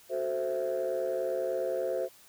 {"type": "chord", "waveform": "sine", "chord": "F# half-diminished seventh", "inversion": "none", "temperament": "equal", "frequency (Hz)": [370, 440, 523.3, 659.3], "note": ["F#4", "A4", "C5", "E5"], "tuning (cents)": [0, 0, 0, 0], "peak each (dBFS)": [-34, -36, -30, -34], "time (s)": [0.09, 2.09], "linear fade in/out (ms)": 50, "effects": ["tanh soft clip ceiling -23 dBFS", "white hiss -57 dBFS RMS until 2.28 s"]}